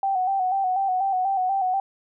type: tone with vibrato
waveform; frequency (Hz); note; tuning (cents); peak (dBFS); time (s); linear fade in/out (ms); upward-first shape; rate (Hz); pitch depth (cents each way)
sine; 760; F#5; +46; -20; 0.03-1.8; 2; square; 4.1; 49
effects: none